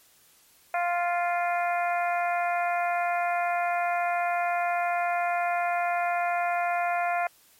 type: harmonic tone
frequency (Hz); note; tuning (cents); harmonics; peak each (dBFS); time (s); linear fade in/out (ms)
349.2; F4; 0; 2 / 3 / 4 / 5 / 6 / 7; -25 / -35 / -33 / -37 / -36 / -37; 0.74-7.27; 2
effects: white hiss -59 dBFS RMS until 7.59 s + MP3 64 kbps